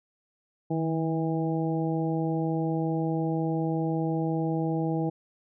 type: harmonic tone with a mistuned harmonic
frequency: 162.2 Hz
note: E3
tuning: 28 cents flat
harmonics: 1 / 2 / 3 / 4 / 5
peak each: -28 / -29 / -34 / -38 / -36 dBFS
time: 0.7-5.1 s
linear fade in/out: 10 ms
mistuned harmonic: 1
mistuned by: -36 cents
effects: none